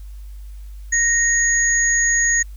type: tone pair together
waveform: sine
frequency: 1864.7 / 6687 Hz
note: A#6 / G#8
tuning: 0 / +11 cents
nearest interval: octave + minor seventh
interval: 2211 cents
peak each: -17 dBFS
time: 0.92-2.43 s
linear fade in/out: 10 ms
effects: added 50 Hz sine -32 dBFS peak until 2.56 s + white hiss -56 dBFS RMS until 2.56 s